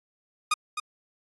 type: tone with echo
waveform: sawtooth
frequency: 1229 Hz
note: D#6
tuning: 22 cents flat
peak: -17 dBFS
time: 0.51-0.54 s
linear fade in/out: 5 ms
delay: 260 ms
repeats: 1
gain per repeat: -8 dB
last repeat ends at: 0.8 s
effects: AAC 32 kbps